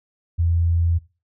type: tone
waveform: sine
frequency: 84.5 Hz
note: E2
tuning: 43 cents sharp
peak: -16 dBFS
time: 0.38-0.99 s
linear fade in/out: 20 ms
effects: noise-tail reverb RT60 0.3 s tail -18 dB re dry